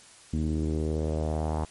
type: tone with low-pass filter sweep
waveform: sawtooth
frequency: 77.78 Hz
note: D#2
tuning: in tune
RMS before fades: -28 dBFS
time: 0.33-1.65 s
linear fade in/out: 5 ms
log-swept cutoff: 250 to 910 Hz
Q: 2.8
effects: white hiss -52 dBFS RMS until 1.7 s + MP3 48 kbps